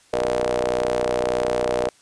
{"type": "ring-modulated tone", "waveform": "sawtooth", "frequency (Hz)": 61.74, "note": "B1", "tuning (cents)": 0, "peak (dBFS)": -13, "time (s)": [0.13, 1.89], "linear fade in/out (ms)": 5, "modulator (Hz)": 539, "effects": ["white hiss -55 dBFS RMS until 2.01 s", "resampled to 22050 Hz"]}